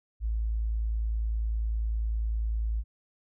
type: tone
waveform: sine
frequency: 55 Hz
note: A1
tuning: in tune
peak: -26 dBFS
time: 0.2-2.84 s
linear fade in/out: 50 ms
effects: none